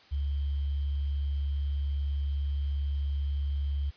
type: tone with sample-and-hold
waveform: sine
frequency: 70.6 Hz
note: C#2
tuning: 32 cents sharp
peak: -27 dBFS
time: 0.11-3.91 s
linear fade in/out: 20 ms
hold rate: 3150 Hz
effects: white hiss -57 dBFS RMS until 3.96 s + resampled to 11025 Hz